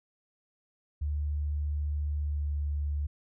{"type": "tone with pitch glide", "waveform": "sine", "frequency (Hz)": [73.8, 72.99], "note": ["D2", "D2"], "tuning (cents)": [9, -10], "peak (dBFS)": -28, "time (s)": [1.01, 3.07], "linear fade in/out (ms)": 10, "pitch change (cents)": -19, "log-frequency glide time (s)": [2.19, 2.52], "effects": []}